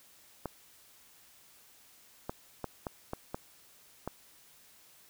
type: clicks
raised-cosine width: 1 ms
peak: -21 dBFS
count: 7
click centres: 0.457 / 2.295 / 2.643 / 2.868 / 3.134 / 3.345 / 4.076 s
effects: white hiss -60 dBFS RMS until 5.09 s